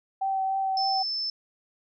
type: tone with vibrato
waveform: sine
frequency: 771 Hz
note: G5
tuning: 29 cents flat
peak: -24 dBFS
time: 0.21-1.03 s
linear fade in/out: 10 ms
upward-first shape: triangle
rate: 3.4 Hz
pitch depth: 15 cents each way
type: tone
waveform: sine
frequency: 5274 Hz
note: E8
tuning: in tune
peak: -27 dBFS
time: 0.77-1.3 s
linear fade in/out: 2 ms
effects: none